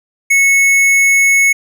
sine tone with tanh clipping, 2200 Hz, C#7, 14 cents flat, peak -9 dBFS, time 0.3-1.53 s, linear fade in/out 10 ms, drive 15 dB, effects none

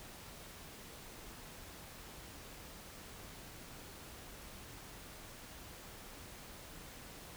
silence, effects pink hiss -52 dBFS RMS until 7.36 s

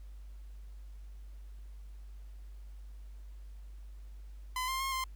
sawtooth tone with pitch steps, 1017 / 1054 / 1073 / 1047 Hz, C6 / C6 / C6 / C6, -50 / +12 / +43 / +1 cents, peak -29 dBFS, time 4.56-5.04 s, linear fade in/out 2 ms, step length 120 ms, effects added 50 Hz sine -45 dBFS peak until 5.15 s + pink hiss -69 dBFS RMS until 5.15 s

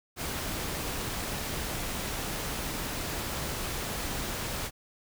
pink noise, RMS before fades -34 dBFS, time 0.16-4.71 s, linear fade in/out 50 ms, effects none

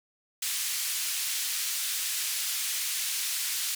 white band-pass noise, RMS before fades -31 dBFS, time 0.42-3.75 s, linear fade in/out 5 ms, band 2200 to 12000 Hz, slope 12 dB/octave, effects none

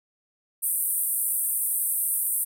pink band-pass noise, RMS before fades -26 dBFS, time 0.62-2.45 s, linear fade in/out 20 ms, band 8600 to 15000 Hz, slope 96 dB/octave, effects none

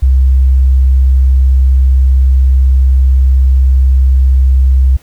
sine tone, 65.41 Hz, C2, in tune, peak -4 dBFS, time 0.02-4.97 s, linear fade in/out 10 ms, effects pink hiss -45 dBFS RMS until 5.02 s

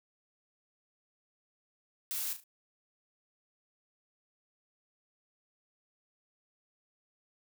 blue noise with echo, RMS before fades -36 dBFS, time 2.11-2.33 s, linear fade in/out 0 ms, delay 36 ms, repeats 3, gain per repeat -9 dB, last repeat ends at 2.438 s, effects none

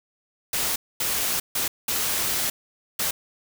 white noise bursts at uneven times, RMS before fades -25 dBFS, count 5, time 0.53-0.76 / 1-1.4 / 1.55-1.68 / 1.88-2.5 / 2.99-3.11 s, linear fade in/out 5 ms, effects none

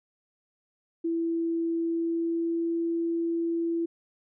sine tone with pitch glide, 332.4 to 334.9 Hz, E4 to E4, +15 to +27 cents, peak -25 dBFS, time 1.04-3.86 s, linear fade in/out 10 ms, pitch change +12 cents, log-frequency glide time 1.76-2.76 s, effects none

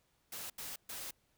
white noise bursts at uneven times, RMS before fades -44 dBFS, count 3, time 0.32-0.5 / 0.58-0.76 / 0.89-1.11 s, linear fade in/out 5 ms, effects pink hiss -75 dBFS RMS until 1.37 s

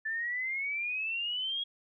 sine exponential sweep, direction up, 1749 to 3322 Hz, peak -31 dBFS, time 0.05-1.64 s, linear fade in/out 10 ms, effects none

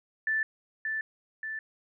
sine tone with echo, 1760 Hz, A6, in tune, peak -25 dBFS, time 0.27-0.43 s, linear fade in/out 2 ms, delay 580 ms, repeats 2, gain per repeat -4 dB, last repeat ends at 1.59 s, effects none

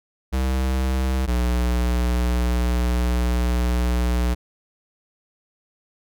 square tone pair in turn, 65 / 60.66 Hz, C2 / B1, -11 / -30 cents, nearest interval minor second, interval 119 cents, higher first, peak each -20 / -19 dBFS, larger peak second, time 0.32-1.27 / 1.27-4.35 s, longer second, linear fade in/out 20 ms, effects none

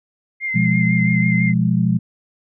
sine tone with vibrato, 2093 Hz, C7, in tune, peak -20 dBFS, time 0.4-1.54 s, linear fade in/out 50 ms, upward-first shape sine, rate 6 Hz, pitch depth 27 cents each way
sine chord, F diminished, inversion second, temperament equal, 123.47 / 174.61 / 207.7 Hz, Cb3 / F3 / Ab3, 0 / 0 / 0 cents, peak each -19 / -17 / -19 dBFS, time 0.54-1.99 s, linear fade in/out 20 ms
effects none

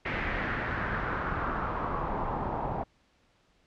pink noise with low-pass filter sweep, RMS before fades -32 dBFS, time 0.05-2.84 s, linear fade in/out 10 ms, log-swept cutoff 2100 to 810 Hz, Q 3.1, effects pink hiss -67 dBFS RMS until 3.66 s + low-pass 5000 Hz 12 dB/octave

